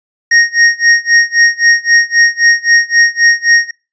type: tone with tremolo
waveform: square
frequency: 1864.7 Hz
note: A#6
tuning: in tune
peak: -4 dBFS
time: 0.31-3.71 s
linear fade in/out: 5 ms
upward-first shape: sine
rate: 3.8 Hz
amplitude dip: 95%
effects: noise-tail reverb RT60 0.3 s tail -24 dB re dry + resampled to 16000 Hz